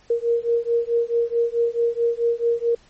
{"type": "beating tone pair", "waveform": "sine", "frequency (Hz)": [466.2, 470.8], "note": ["A#4", "A#4"], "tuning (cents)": [0, 17], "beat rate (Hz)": 4.6, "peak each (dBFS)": -21, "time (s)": [0.1, 2.75], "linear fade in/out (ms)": 5, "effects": ["pink hiss -55 dBFS RMS until 2.89 s", "MP3 32 kbps"]}